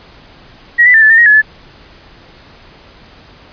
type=tone with pitch steps; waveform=sine; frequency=1903 / 1985 / 1784 / 1741 / 1808 / 1884 / 1704 / 1731 Hz; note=A#6 / B6 / A6 / A6 / A6 / A#6 / G#6 / A6; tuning=+35 / +8 / +23 / -19 / +47 / +18 / +44 / -29 cents; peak=-3 dBFS; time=0.78-1.42 s; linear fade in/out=20 ms; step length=80 ms; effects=pink hiss -40 dBFS RMS until 3.52 s + resampled to 11025 Hz